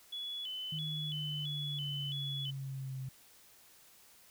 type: tone with vibrato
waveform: sine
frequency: 3205 Hz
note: G7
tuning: 38 cents sharp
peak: -38 dBFS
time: 0.12-2.51 s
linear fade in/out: 10 ms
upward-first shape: square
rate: 1.5 Hz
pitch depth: 100 cents each way
type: exponential sweep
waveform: sine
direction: down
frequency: 155.56 to 130.9 Hz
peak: -38 dBFS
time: 0.72-3.09 s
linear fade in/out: 5 ms
effects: white hiss -61 dBFS RMS until 4.3 s